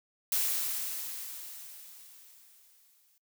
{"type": "noise with exponential decay", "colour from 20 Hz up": "blue", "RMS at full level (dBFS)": -28, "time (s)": [0.32, 3.18], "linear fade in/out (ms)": 2, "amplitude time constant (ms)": 620, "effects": ["noise-tail reverb RT60 0.1 s tail -23 dB re dry"]}